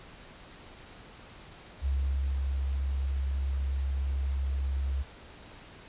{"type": "tone with ADSR envelope", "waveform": "sine", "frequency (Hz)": 67.9, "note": "C#2", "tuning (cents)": -35, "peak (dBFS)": -25, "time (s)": [1.81, 5.04], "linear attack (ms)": 48, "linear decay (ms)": 500, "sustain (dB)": -2, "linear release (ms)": 28, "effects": ["pink hiss -50 dBFS RMS until 5.88 s", "resampled to 8000 Hz"]}